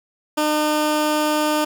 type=tone; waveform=15% pulse; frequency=303.2 Hz; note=D#4; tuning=45 cents flat; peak=-11 dBFS; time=0.37-1.65 s; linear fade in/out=10 ms; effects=none